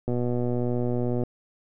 click train, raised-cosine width 2 ms, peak -15 dBFS, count 142, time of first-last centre 0.08-1.236 s, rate 122 Hz, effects none

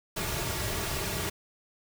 pink noise with comb filter, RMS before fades -32 dBFS, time 0.16-1.3 s, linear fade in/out 10 ms, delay 3.9 ms, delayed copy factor -0.6, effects none

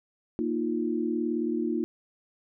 sine chord, Bb suspended fourth, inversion none, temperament just, 233.1 / 310.8 / 349.6 Hz, Bb3 / Eb4 / F4, 0 / -2 / +2 cents, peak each -30 dBFS, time 0.39-1.84 s, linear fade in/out 0 ms, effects none

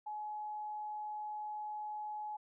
sine tone, 846 Hz, G#5, 32 cents sharp, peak -39 dBFS, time 0.06-2.37 s, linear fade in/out 10 ms, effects none

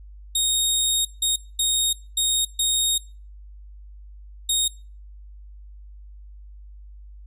20% pulse tone bursts at uneven times, 3729 Hz, A#7, in tune, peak -13 dBFS, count 6, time 0.35-1.05 / 1.22-1.36 / 1.59-1.93 / 2.17-2.45 / 2.59-2.98 / 4.49-4.68 s, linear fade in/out 5 ms, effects noise-tail reverb RT60 0.4 s tail -25 dB re dry + added 50 Hz sine -40 dBFS peak until 7.26 s

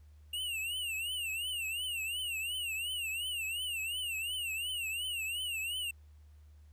square tone with vibrato, 2799 Hz, F7, 3 cents sharp, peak -35 dBFS, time 0.33-5.91 s, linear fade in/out 5 ms, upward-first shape triangle, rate 2.8 Hz, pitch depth 170 cents each way, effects added 75 Hz sine -54 dBFS peak until 6.72 s + pink hiss -74 dBFS RMS until 6.72 s

